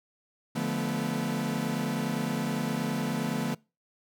40% pulse chord, B half-diminished seventh, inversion first, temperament equal with one note detuned, 146.83 / 174.61 / 217.3 / 246.9 Hz, D3 / F3 / A3 / B3, 0 / 0 / -21 / 0 cents, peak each -34 / -34 / -32 / -32 dBFS, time 0.55-3.55 s, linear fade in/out 10 ms, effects noise-tail reverb RT60 0.3 s tail -25 dB re dry

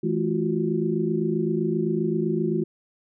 sine tone cluster, 164.2 / 214.8 / 343.4 / 371.1 Hz, E3 / A3 / F4 / F#4, -6 / -41 / -29 / +5 cents, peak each -27 dBFS, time 0.03-2.64 s, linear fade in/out 10 ms, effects none

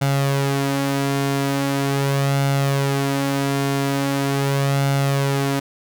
sawtooth tone with flanger, 138.59 Hz, C#3, in tune, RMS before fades -20 dBFS, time 0.01-5.6 s, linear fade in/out 10 ms, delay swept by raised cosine 1.4 to 4.4 ms, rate 0.41 Hz, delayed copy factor +0.5, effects none

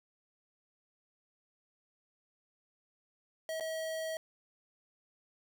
square tone with dropouts, 641 Hz, E5, 49 cents flat, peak -36 dBFS, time 3.49-4.17 s, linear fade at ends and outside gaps 1 ms, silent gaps 3.599-3.607 s, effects none

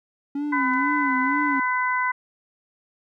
triangle tone with vibrato, 277.2 Hz, C#4, in tune, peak -22 dBFS, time 0.35-1.6 s, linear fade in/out 5 ms, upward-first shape sine, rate 2.1 Hz, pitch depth 110 cents each way
harmonic tone, 503 Hz, B4, 32 cents sharp, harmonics 2 / 3 / 4, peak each -23 / -27 / -26 dBFS, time 0.52-2.12 s, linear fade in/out 10 ms
click, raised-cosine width 0.2 ms, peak -31 dBFS, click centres 0.737 s
effects none

